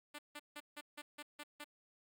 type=tone bursts; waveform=5% pulse; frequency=295 Hz; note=D4; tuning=8 cents sharp; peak=-35 dBFS; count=8; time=0.14-1.644 s; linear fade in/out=10 ms; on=48 ms; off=160 ms; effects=none